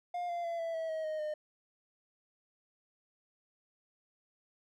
triangle tone with pitch steps, 707 / 692.1 / 677.4 / 663.1 / 649.1 / 635.3 / 621.9 / 608.8 Hz, F5 / F5 / E5 / E5 / E5 / D#5 / D#5 / D#5, +21 / -16 / +47 / +10 / -27 / +36 / -1 / -38 cents, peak -32 dBFS, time 0.14-1.34 s, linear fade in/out 5 ms, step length 150 ms, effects none

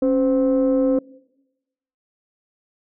sine tone pair together, 273.1 / 515.5 Hz, C#4 / C5, -26 / -26 cents, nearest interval major seventh, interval 1100 cents, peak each -16 / -17 dBFS, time 0.02-0.99 s, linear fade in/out 5 ms, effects noise-tail reverb RT60 1.0 s tail -23 dB re dry + tanh soft clip ceiling -11 dBFS

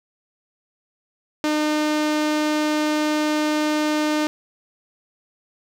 sawtooth tone with low-pass filter, 303.6 Hz, D#4, 42 cents flat, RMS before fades -21 dBFS, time 1.44-4.27 s, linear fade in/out 0 ms, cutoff 6700 Hz, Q 0.86, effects 8-bit

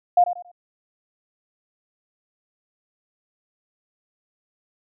sine tone with echo, 709 Hz, F5, 26 cents sharp, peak -11 dBFS, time 0.17-0.24 s, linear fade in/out 5 ms, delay 92 ms, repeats 3, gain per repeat -11 dB, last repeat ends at 0.516 s, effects none

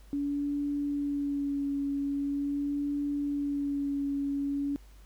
sine tone with vibrato, 284.1 Hz, C#4, 43 cents sharp, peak -28 dBFS, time 0.13-4.76 s, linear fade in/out 0 ms, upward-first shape sine, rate 0.43 Hz, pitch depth 21 cents each way, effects added 50 Hz sine -50 dBFS peak until 5.05 s + pink hiss -62 dBFS RMS until 5.05 s

